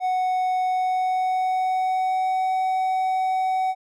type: tone with pitch glide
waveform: triangle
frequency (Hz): 740 to 752.1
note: F#5 to F#5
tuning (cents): 0 to +28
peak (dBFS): -18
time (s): 0-3.75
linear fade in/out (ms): 50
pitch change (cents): +28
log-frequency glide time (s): 0.64-2.53
effects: none